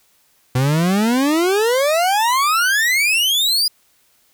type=exponential sweep; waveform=40% pulse; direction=up; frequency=123.47 to 4978 Hz; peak=-13 dBFS; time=0.55-3.68 s; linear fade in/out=5 ms; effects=white hiss -58 dBFS RMS until 4.33 s